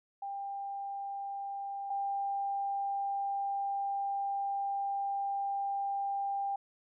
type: tone pair in turn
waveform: sine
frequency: 795 / 795 Hz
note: G5 / G5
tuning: +24 / +24 cents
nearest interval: unison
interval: 0 cents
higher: neither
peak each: -36 / -31 dBFS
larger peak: second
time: 0.22-1.9 / 1.9-6.56 s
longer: second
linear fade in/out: 5 ms
effects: none